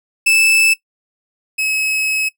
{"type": "tone pair in turn", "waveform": "40% pulse", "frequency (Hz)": [2628, 2568], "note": ["E7", "E7"], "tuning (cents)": [-6, -46], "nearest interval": "unison", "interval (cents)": 40, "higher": "first", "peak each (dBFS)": [-8, -15], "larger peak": "first", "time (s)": [[0.26, 0.74], [1.58, 2.29]], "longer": "second", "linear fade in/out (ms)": 10, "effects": ["noise-tail reverb RT60 0.1 s tail -20 dB re dry"]}